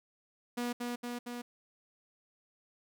sawtooth tone with echo, 241.9 Hz, B3, 36 cents flat, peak -29 dBFS, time 0.57-0.73 s, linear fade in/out 10 ms, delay 230 ms, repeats 3, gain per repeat -2 dB, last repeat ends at 1.42 s, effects none

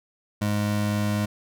square tone pair together, 103.83 / 207.7 Hz, G#2 / G#3, 0 / 0 cents, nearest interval octave, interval 1200 cents, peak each -26 dBFS, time 0.41-1.26 s, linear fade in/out 10 ms, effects none

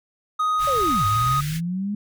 triangle tone, 1249 Hz, D#6, 6 cents sharp, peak -17 dBFS, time 0.39-1.41 s, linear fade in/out 10 ms
pink band-stop noise, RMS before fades -33 dBFS, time 0.58-1.61 s, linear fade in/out 50 ms, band 160 to 1500 Hz, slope 48 dB/octave
sine linear two-way sweep, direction down then up, 587.3 to 98 to 210 Hz, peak -23 dBFS, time 0.67-1.95 s, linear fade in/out 5 ms, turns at 1.05 s
effects none

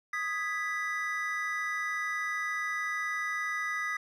triangle chord, G# minor, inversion second, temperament equal, 1244.5 / 1661.2 / 1975.5 Hz, D#6 / G#6 / B6, 0 / 0 / 0 cents, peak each -34 / -37 / -31 dBFS, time 0.13-3.97 s, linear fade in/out 5 ms, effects none

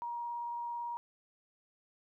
sine tone with vibrato, 948 Hz, A#5, 29 cents sharp, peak -36 dBFS, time 0.02-0.97 s, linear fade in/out 0 ms, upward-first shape triangle, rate 18 Hz, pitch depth 10 cents each way, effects 13-bit

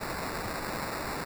white noise with sample-and-hold, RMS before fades -35 dBFS, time 0-1.25 s, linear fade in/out 20 ms, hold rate 3150 Hz, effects none

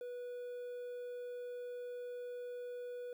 triangle tone with quantisation, 490 Hz, B4, 14 cents flat, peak -40 dBFS, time 0.01-3.13 s, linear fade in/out 2 ms, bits 11, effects none

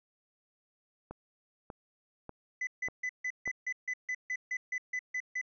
click train, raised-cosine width 1 ms, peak -28 dBFS, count 5, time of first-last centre 1.11-3.477 s, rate 1.69 Hz
triangle tone bursts, 2005 Hz, B6, 26 cents sharp, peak -30 dBFS, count 14, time 2.61-5.414 s, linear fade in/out 5 ms, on 61 ms, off 150 ms
effects resampled to 16000 Hz

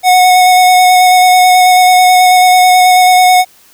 square tone with vibrato, 733 Hz, F#5, 16 cents flat, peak -4 dBFS, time 0.03-3.45 s, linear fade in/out 50 ms, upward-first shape square, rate 9.2 Hz, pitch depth 10 cents each way, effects white hiss -44 dBFS RMS until 3.73 s

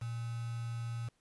sine tone with quantisation, 116.7 Hz, A#2, 2 cents sharp, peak -36 dBFS, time 0.01-1.09 s, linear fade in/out 10 ms, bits 8, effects pink hiss -75 dBFS RMS until 1.2 s + resampled to 24000 Hz

